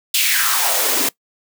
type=noise with high-pass filter sweep; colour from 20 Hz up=white; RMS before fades=-17 dBFS; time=0.14-1.09 s; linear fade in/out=5 ms; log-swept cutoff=3200 to 230 Hz; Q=3.1; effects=noise-tail reverb RT60 0.1 s tail -21 dB re dry